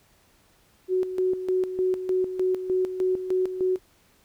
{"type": "tone with tremolo", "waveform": "sine", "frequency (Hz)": 370.7, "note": "F#4", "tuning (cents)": 3, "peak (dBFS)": -20, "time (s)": [0.88, 3.79], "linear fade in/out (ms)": 50, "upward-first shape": "square", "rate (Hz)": 3.3, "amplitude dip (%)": 65, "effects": ["pink hiss -61 dBFS RMS until 4.24 s"]}